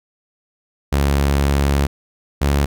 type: tone pair in turn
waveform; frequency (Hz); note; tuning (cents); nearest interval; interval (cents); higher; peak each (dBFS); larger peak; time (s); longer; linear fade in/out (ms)
sawtooth; 70.3 / 70.75; C#2 / C#2; +25 / +36; unison; 11; second; -10; neither; 0.92-1.87 / 2.41-2.66; first; 10
effects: none